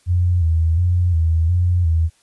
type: tone with vibrato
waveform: sine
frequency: 85 Hz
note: F2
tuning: 46 cents flat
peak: -13 dBFS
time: 0.06-2.1 s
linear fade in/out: 50 ms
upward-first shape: square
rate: 1.4 Hz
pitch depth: 73 cents each way
effects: white hiss -58 dBFS RMS until 2.22 s + resampled to 24000 Hz